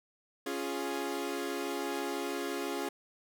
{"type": "chord", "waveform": "sawtooth", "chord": "Db major", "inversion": "none", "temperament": "equal", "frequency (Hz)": [277.2, 349.2, 415.3], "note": ["Db4", "F4", "Ab4"], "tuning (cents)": [0, 0, 0], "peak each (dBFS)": -34, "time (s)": [0.46, 2.89], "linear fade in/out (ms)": 5, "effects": []}